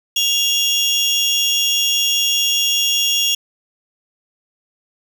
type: tone pair together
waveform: 30% pulse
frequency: 2800 / 3341 Hz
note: F7 / G#7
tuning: +4 / +10 cents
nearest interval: minor third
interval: 306 cents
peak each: -15 dBFS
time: 0.16-3.35 s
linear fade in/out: 5 ms
effects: none